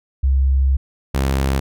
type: tone pair in turn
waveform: sine / sawtooth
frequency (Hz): 67 / 67.39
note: C2 / C#2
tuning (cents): +42 / -48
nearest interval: unison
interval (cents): 10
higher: second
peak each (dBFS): -12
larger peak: neither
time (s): 0.23-0.77 / 1.14-1.6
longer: first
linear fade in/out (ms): 10
effects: none